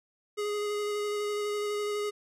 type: tone with vibrato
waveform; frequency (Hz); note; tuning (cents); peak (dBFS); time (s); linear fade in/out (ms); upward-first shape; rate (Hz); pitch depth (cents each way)
square; 415.3; G#4; 0; -30; 0.37-2.11; 20; square; 12; 10
effects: low-pass 11000 Hz 12 dB/octave